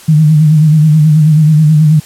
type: tone with vibrato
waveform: sine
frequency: 154.1 Hz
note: D#3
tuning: 16 cents flat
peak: -3 dBFS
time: 0.08-2 s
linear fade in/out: 10 ms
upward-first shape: sine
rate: 9.3 Hz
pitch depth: 57 cents each way
effects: white hiss -35 dBFS RMS until 2.05 s + low-pass 12000 Hz 12 dB/octave